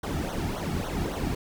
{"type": "noise with flanger", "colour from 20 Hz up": "brown", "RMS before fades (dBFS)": -30, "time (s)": [0.03, 1.35], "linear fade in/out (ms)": 5, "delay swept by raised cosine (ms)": [0.4, 2], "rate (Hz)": 3.6, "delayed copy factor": -0.85, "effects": []}